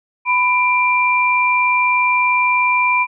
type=tone pair together; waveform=sine; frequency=996.8 / 2368 Hz; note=B5 / D7; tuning=+16 / +14 cents; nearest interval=octave + minor third; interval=1498 cents; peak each=-15 dBFS; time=0.25-3.07 s; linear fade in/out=50 ms; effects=none